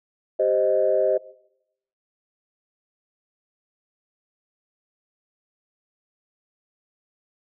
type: chord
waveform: sine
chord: C minor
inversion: second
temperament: equal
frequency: 392 / 523.3 / 622.3 Hz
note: G4 / C5 / Eb5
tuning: 0 / 0 / 0 cents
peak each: -24 / -21 / -20 dBFS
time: 0.39-1.18 s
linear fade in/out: 10 ms
effects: noise-tail reverb RT60 0.8 s tail -20 dB re dry + tanh soft clip ceiling -8 dBFS